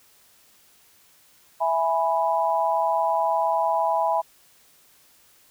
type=chord; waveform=sine; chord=E major; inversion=none; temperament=equal; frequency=659.3 / 830.6 / 987.8 Hz; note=E5 / G#5 / B5; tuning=0 / 0 / 0 cents; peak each=-24 dBFS; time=1.6-4.22 s; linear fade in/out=20 ms; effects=white hiss -57 dBFS RMS until 5.5 s